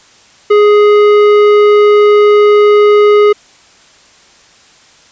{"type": "tone with tanh clipping", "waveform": "triangle", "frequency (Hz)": 416.3, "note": "G#4", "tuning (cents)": 4, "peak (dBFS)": -5, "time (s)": [0.5, 3.33], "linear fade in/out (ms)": 10, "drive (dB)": 17, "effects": ["white hiss -43 dBFS RMS until 5.11 s", "resampled to 16000 Hz"]}